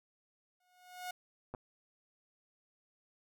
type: tone with exponential growth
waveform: sawtooth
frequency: 725 Hz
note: F#5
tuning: 35 cents flat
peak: -34 dBFS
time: 0.6-1.11 s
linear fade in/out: 5 ms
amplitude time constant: 110 ms
type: clicks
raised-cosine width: 1 ms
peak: -29 dBFS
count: 2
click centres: 1.54 / 1.548 s
effects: none